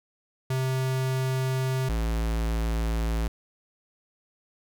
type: tone pair in turn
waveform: square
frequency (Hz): 130.81 / 55.81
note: C3 / A1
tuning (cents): 0 / +25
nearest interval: octave + minor third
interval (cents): 1475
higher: first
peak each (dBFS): -25 / -25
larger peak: neither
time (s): 0.5-1.89 / 1.89-3.28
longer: neither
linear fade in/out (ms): 5
effects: none